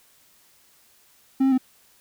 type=tone with pitch steps; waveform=triangle; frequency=266.2 / 267.8 / 257.7 Hz; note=C4 / C4 / C4; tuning=+30 / +40 / -26 cents; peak=-14 dBFS; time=1.4-1.58 s; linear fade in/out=10 ms; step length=60 ms; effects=white hiss -58 dBFS RMS until 2 s